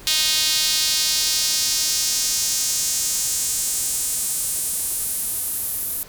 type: tone with high-pass filter sweep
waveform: sawtooth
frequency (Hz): 311.2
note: D#4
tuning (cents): 0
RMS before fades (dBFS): -22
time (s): 0.07-6.03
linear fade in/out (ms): 0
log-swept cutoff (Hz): 3800 to 12000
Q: 1.8
effects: pink hiss -43 dBFS RMS until 6.08 s